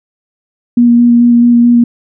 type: tone with vibrato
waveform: sine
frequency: 238.5 Hz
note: A#3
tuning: 40 cents sharp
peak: -3 dBFS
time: 0.77-1.84 s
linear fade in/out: 5 ms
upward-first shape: square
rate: 4.6 Hz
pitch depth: 10 cents each way
effects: none